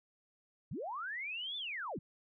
sine linear two-way sweep, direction up then down, 91.2 to 3567 to 91.2 Hz, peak -38 dBFS, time 0.71-1.99 s, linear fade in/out 5 ms, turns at 1.57 s, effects none

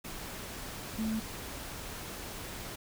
sine tone in noise, 220 Hz, A3, in tune, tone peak -30 dBFS, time 0.98-1.2 s, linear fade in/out 10 ms, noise pink, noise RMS -42 dBFS, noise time 0.04-2.76 s, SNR +9 dB, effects none

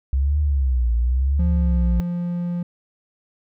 sine tone with vibrato, 65.5 Hz, C2, 2 cents sharp, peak -16 dBFS, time 0.13-2 s, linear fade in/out 0 ms, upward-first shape triangle, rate 0.93 Hz, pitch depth 240 cents each way
triangle tone, 174.61 Hz, F3, in tune, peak -20 dBFS, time 1.39-2.63 s, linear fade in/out 5 ms
effects none

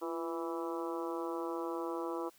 harmonic tone with a mistuned harmonic, 164.81 Hz, E3, in tune, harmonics 2 / 3 / 4 / 5 / 6 / 7 / 8, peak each -38 / -41 / -47 / -47 / -44 / -46 / -49 dBFS, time 0.01-2.3 s, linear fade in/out 20 ms, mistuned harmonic 2, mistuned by +53 cents, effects white hiss -64 dBFS RMS until 2.38 s

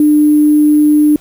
sine tone with sample-and-hold, 299.3 Hz, D4, 33 cents sharp, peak -5 dBFS, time 0-1.16 s, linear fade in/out 2 ms, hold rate 11025 Hz, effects pink hiss -44 dBFS RMS until 1.2 s

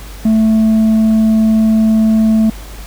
triangle tone with tanh clipping, 220 Hz, A3, in tune, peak -8 dBFS, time 0.25-2.5 s, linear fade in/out 5 ms, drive 8 dB, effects added 50 Hz sine -28 dBFS peak until 2.86 s + pink hiss -35 dBFS RMS until 2.86 s

